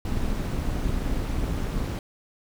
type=noise with amplitude modulation; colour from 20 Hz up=brown; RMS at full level=-24 dBFS; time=0.05-1.99 s; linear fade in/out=2 ms; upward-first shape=sine; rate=223 Hz; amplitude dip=60%; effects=none